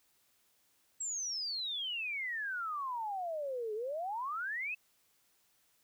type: exponential two-way sweep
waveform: sine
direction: down then up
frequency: 7760 to 415.3 to 2661 Hz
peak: -35 dBFS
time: 1-4.75 s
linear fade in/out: 10 ms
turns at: 3.74 s
effects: white hiss -72 dBFS RMS until 5.83 s

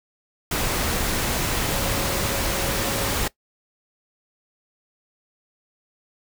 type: tone in noise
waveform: sine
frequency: 550 Hz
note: C#5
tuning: 14 cents flat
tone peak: -32 dBFS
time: 1.72-3.13 s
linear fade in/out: 5 ms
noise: pink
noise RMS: -24 dBFS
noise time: 0.51-3.28 s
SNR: -11 dB
effects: noise-tail reverb RT60 0.1 s tail -20 dB re dry

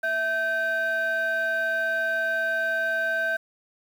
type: tone pair together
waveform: sine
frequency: 656.5 / 1551 Hz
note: E5 / G6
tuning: -7 / -19 cents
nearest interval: octave + minor third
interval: 1488 cents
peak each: -26 / -22 dBFS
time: 0.03-3.37 s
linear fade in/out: 10 ms
effects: tanh soft clip ceiling -20 dBFS + 8-bit

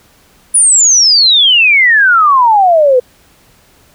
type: exponential sweep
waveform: sine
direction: down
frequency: 10000 to 485.5 Hz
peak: -4 dBFS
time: 0.54-3 s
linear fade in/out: 10 ms
effects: pink hiss -47 dBFS RMS until 3.94 s

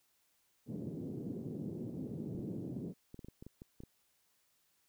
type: band-pass noise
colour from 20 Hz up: pink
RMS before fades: -42 dBFS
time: 0.66-2.94 s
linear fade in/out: 50 ms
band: 130 to 370 Hz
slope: 24 dB/octave
type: clicks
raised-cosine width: 3 ms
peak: -36 dBFS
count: 11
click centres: 2.35 / 2.393 / 3.144 / 3.192 / 3.246 / 3.285 / 3.425 / 3.466 / 3.619 / 3.804 / 3.836 s
effects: white hiss -75 dBFS RMS until 4.88 s

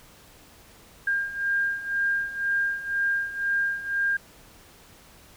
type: beating tone pair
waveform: sine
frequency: 1604 / 1606 Hz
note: G6 / G6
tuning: +39 / +41 cents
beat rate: 2 Hz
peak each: -29 / -25 dBFS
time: 1.07-4.17 s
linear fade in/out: 5 ms
effects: pink hiss -52 dBFS RMS until 5.36 s

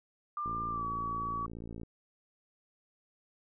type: tone with pitch glide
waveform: sine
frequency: 1193 to 1137.2 Hz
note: D6 to C#6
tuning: +27 to +44 cents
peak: -33 dBFS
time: 0.37-1.46 s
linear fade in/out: 2 ms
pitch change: -83 cents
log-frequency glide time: 0.69-0.86 s
type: click train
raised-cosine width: 3 ms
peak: -31 dBFS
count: 79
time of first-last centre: 0.46-1.833 s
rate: 56.8 Hz
effects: none

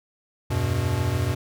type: chord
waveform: square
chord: E minor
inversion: none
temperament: equal with one note detuned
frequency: 82.41 / 96.26 / 123.47 Hz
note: E2 / G2 / B2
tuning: 0 / -31 / 0 cents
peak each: -30 / -26 / -26 dBFS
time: 0.5-1.35 s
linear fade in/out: 10 ms
effects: none

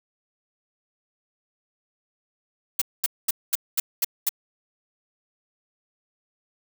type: noise bursts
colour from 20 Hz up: blue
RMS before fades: -21 dBFS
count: 7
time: 2.79-4.292 s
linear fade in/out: 5 ms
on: 26 ms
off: 220 ms
effects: none

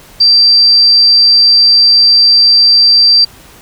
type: tone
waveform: sine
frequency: 4694 Hz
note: D8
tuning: 2 cents flat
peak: -3 dBFS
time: 0.2-3.25 s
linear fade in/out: 10 ms
effects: pink hiss -38 dBFS RMS until 3.61 s

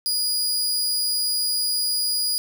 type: tone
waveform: sawtooth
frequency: 4897 Hz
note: D#8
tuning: 28 cents flat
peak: -18 dBFS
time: 0.06-2.38 s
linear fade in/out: 0 ms
effects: none

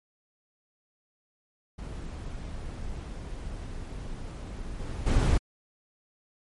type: noise with level steps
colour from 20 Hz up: brown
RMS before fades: -37 / -34 / -22 dBFS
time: 1.78-5.38 s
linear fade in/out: 10 ms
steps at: 4.79 / 5.06 s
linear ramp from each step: 10 ms
effects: MP3 48 kbps

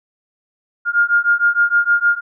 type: beating tone pair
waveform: sine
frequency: 1410 / 1416.5 Hz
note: F6 / F6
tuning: +16 / +24 cents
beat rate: 6.5 Hz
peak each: -15 dBFS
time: 0.85-2.21 s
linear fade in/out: 50 ms
effects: none

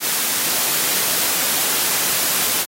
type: noise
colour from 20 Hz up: white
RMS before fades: -19 dBFS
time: 0-2.66 s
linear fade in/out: 50 ms
effects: high-pass 150 Hz 12 dB/octave + AAC 48 kbps

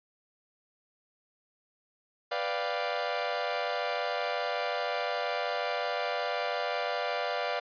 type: chord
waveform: sawtooth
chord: G dominant seventh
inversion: first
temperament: equal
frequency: 493.9 / 587.3 / 698.5 / 784 Hz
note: B4 / D5 / F5 / G5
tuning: 0 / 0 / 0 / 0 cents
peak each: -32 / -30 / -30 / -35 dBFS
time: 2.31-7.6 s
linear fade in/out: 10 ms
effects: resampled to 11025 Hz

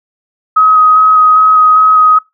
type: tone with vibrato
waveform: sine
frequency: 1264 Hz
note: D#6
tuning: 27 cents sharp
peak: -3 dBFS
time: 0.56-2.19 s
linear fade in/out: 10 ms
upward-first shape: square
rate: 2.5 Hz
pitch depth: 10 cents each way
effects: noise-tail reverb RT60 0.2 s tail -21 dB re dry

